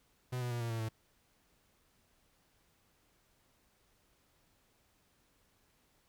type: tone with pitch steps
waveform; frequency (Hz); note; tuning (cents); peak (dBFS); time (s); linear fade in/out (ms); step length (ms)
45% pulse; 125.7 / 122.62 / 119.61 / 116.67 / 113.81 / 111.02; B2 / B2 / A#2 / A#2 / A#2 / A2; +31 / -12 / +45 / +2 / -41 / +16; -35; 0.32-0.89; 10; 95
effects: pink hiss -72 dBFS RMS until 6.08 s